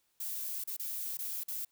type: noise with dropouts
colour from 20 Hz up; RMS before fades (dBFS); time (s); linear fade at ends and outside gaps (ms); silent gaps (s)
violet; -38; 0.2-1.65; 5; 0.64-0.674 / 0.767-0.795 / 1.172-1.188 / 1.436-1.481
effects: white hiss -75 dBFS RMS until 1.71 s